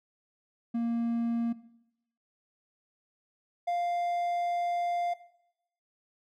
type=tone pair in turn; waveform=triangle; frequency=233.1 / 698.5 Hz; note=A#3 / F5; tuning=0 / 0 cents; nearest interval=octave + perfect fifth; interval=1900 cents; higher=second; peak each=-25 dBFS; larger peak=neither; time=0.74-1.53 / 3.67-5.14 s; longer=second; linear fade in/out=10 ms; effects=noise-tail reverb RT60 0.8 s tail -17 dB re dry